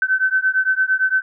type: beating tone pair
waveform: sine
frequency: 1524 / 1532.8 Hz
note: G6 / G6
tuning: -49 / -39 cents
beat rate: 8.8 Hz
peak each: -18 dBFS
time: 0.02-1.22 s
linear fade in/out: 2 ms
effects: none